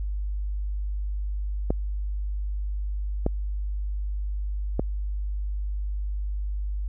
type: clicks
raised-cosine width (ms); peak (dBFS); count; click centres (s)
2; -10; 3; 1.705 / 3.264 / 4.795
effects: added 50 Hz sine -26 dBFS peak until 6.88 s